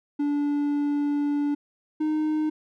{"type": "tone pair in turn", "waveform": "triangle", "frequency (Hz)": [289.8, 308.1], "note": ["D4", "D#4"], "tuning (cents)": [-23, -17], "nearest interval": "minor second", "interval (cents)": 106, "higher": "second", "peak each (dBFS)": -20, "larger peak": "neither", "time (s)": [[0.19, 1.55], [2, 2.5]], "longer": "first", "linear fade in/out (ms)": 10, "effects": []}